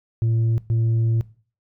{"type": "tone bursts at uneven times", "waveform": "sine", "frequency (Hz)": 113.8, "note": "A#2", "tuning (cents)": -41, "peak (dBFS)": -14, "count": 2, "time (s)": [[0.22, 0.58], [0.7, 1.21]], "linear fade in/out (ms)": 0, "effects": ["noise-tail reverb RT60 0.4 s tail -20 dB re dry", "tanh soft clip ceiling -16 dBFS"]}